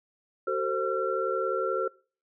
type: tone cluster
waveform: sine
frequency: 379.4 / 450.8 / 527 / 1359 Hz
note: F#4 / A4 / C5 / F6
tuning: +43 / +42 / +12 / -48 cents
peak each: -31 dBFS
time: 0.47-1.88 s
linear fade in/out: 5 ms
effects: noise-tail reverb RT60 0.4 s tail -23 dB re dry